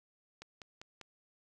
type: click train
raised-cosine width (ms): 0.2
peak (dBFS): -30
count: 4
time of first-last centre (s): 0.42-1.013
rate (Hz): 5.06
effects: none